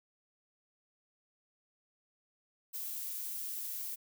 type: noise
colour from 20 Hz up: violet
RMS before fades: -40 dBFS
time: 2.73-3.96 s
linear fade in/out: 20 ms
effects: none